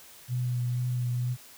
sine tone with vibrato, 123.47 Hz, B2, in tune, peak -26 dBFS, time 0.28-1.37 s, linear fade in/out 50 ms, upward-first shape triangle, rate 2.1 Hz, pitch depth 21 cents each way, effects white hiss -51 dBFS RMS until 1.57 s

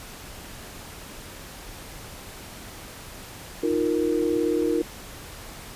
sine chord, Eb suspended second, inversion none, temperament equal, 311.1 / 349.2 / 466.2 Hz, Eb4 / F4 / Bb4, 0 / 0 / 0 cents, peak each -25 dBFS, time 3.63-4.82 s, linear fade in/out 5 ms, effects pink hiss -41 dBFS RMS until 5.75 s + resampled to 32000 Hz

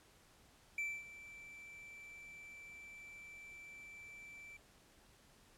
triangle tone with ADSR envelope, 2332 Hz, D7, 13 cents flat, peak -34 dBFS, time 0.78-4.57 s, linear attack 3 ms, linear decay 250 ms, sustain -16 dB, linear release 5 ms, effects pink hiss -66 dBFS RMS until 5.57 s + low-pass 12000 Hz 12 dB/octave

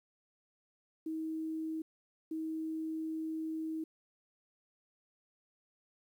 sine tone bursts at uneven times, 318.3 Hz, D#4, 39 cents sharp, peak -35 dBFS, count 2, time 1.06-1.82 / 2.31-3.84 s, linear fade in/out 5 ms, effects 11-bit

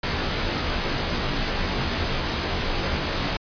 pink noise with comb filter, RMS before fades -25 dBFS, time 0.03-3.37 s, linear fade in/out 5 ms, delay 19 ms, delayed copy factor -0.75, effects resampled to 11025 Hz

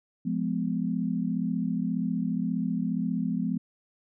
sine chord, F diminished, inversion none, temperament just, 174.61 / 209.5 / 251.4 Hz, F3 / Ab3 / Cb4, 0 / +15 / +31 cents, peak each -30 dBFS, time 0.25-3.58 s, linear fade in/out 10 ms, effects none

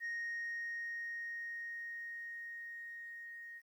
sine tone with level ramp, 1864.7 Hz, A#6, in tune, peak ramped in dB -35 to -47 dBFS, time 0-3.62 s, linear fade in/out 50 ms, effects tanh soft clip ceiling -36 dBFS + 12-bit

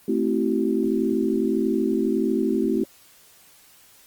sine chord, A minor seventh, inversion none, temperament equal with one note detuned, 220 / 261.6 / 329.6 / 381.9 Hz, A3 / C4 / E4 / G4, 0 / 0 / 0 / -45 cents, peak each -25 dBFS, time 0.08-2.84 s, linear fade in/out 5 ms, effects white hiss -53 dBFS RMS until 4.06 s + Opus 24 kbps

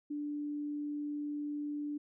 sine tone, 293.7 Hz, D4, in tune, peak -35 dBFS, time 0.1-1.98 s, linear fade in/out 10 ms, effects none

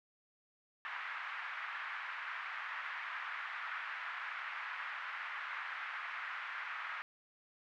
white band-pass noise, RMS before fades -43 dBFS, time 0.85-7.02 s, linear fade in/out 0 ms, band 1100 to 2000 Hz, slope 24 dB/octave, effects none

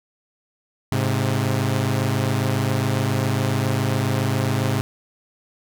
sawtooth tone pair together, 105.01 / 132.3 Hz, G#2 / C3, +20 / +20 cents, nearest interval major third, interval 400 cents, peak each -18 dBFS, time 0.92-4.81 s, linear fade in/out 0 ms, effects none

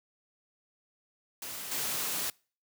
white noise with level steps, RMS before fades -40 / -33 dBFS, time 1.42-2.3 s, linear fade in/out 2 ms, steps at 1.71 s, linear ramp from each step 10 ms, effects noise-tail reverb RT60 0.4 s tail -26 dB re dry + high-pass 100 Hz 12 dB/octave

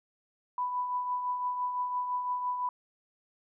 sine tone with tremolo, 992 Hz, B5, 7 cents sharp, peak -27 dBFS, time 0.58-2.69 s, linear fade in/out 2 ms, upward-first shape triangle, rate 5.9 Hz, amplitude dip 50%, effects none

